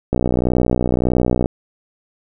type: click train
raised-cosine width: 2 ms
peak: -3 dBFS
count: 83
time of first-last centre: 0.13-1.459 s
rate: 61.7 Hz
effects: none